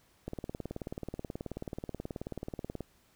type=click train; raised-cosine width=2 ms; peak=-24 dBFS; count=48; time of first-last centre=0.28-2.807 s; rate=18.6 Hz; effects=pink hiss -67 dBFS RMS until 3.15 s

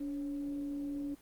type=tone with frequency modulation; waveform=sine; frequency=286.5 Hz; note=D4; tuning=43 cents flat; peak=-35 dBFS; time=0-1.15 s; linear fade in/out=10 ms; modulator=260 Hz; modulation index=0.28; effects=pink hiss -62 dBFS RMS until 1.21 s + Opus 24 kbps

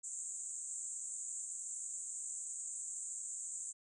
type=band-pass noise; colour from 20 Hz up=white; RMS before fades=-44 dBFS; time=0.03-3.73 s; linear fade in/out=20 ms; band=6900 to 8300 Hz; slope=96 dB/octave; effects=none

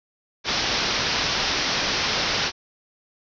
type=low-pass noise; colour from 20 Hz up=white; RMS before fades=-24 dBFS; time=0.44-2.52 s; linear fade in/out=50 ms; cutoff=5800 Hz; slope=96 dB/octave; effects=none

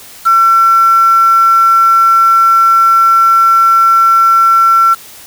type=tone with quantisation; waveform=sine; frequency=1350 Hz; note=E6; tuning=41 cents sharp; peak=-4 dBFS; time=0.25-4.95 s; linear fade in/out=20 ms; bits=4; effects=white hiss -34 dBFS RMS until 5.26 s

